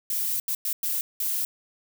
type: noise bursts at uneven times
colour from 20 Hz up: violet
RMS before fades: -27 dBFS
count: 5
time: 0.1-0.4 / 0.48-0.55 / 0.65-0.73 / 0.83-1.01 / 1.2-1.45 s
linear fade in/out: 2 ms
effects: none